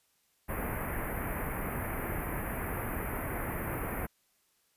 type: band-stop noise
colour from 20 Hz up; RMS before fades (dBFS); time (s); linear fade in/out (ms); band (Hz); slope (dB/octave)
pink; -35; 0.48-4.07; 20; 2300 to 11000; 48
effects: white hiss -72 dBFS RMS until 4.76 s + resampled to 32000 Hz